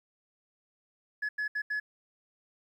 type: tone bursts at uneven times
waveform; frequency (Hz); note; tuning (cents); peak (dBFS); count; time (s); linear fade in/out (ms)
sine; 1700; G#6; +40; -27; 4; 1.22-1.29 / 1.38-1.48 / 1.55-1.62 / 1.7-1.8; 10
effects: tanh soft clip ceiling -28 dBFS + 11-bit